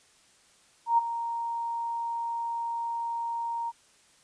sine tone with ADSR envelope, 931 Hz, A#5, 2 cents flat, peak -17 dBFS, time 0.86-3.72 s, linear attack 120 ms, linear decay 17 ms, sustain -12 dB, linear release 34 ms, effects white hiss -61 dBFS RMS until 4.23 s + resampled to 22050 Hz

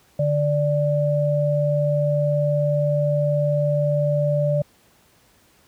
sine tone pair together, 146.83 / 587.3 Hz, D3 / D5, 0 / 0 cents, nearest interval 2 octaves, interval 2400 cents, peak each -20 dBFS, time 0.19-4.62 s, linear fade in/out 5 ms, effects pink hiss -57 dBFS RMS until 5.67 s + high-pass 60 Hz 12 dB/octave

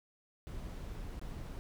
brown noise with dropouts, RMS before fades -43 dBFS, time 0.47-1.59 s, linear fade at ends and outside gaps 0 ms, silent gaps 1.195-1.215 s, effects none

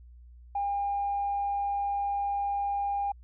sine tone, 805 Hz, G5, 46 cents sharp, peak -26 dBFS, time 0.55-3.12 s, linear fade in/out 5 ms, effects tanh soft clip ceiling -22 dBFS + added 60 Hz sine -48 dBFS peak until 3.23 s

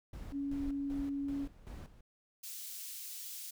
brown noise with tremolo, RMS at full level -45 dBFS, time 0.13-2.01 s, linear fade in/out 5 ms, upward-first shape square, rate 2.6 Hz, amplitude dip 75%
sine tone, 280 Hz, C#4, 18 cents sharp, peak -34 dBFS, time 0.31-1.48 s, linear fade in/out 50 ms
white high-pass noise, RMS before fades -45 dBFS, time 2.43-3.51 s, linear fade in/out 10 ms, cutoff 3800 Hz, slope 12 dB/octave
effects none

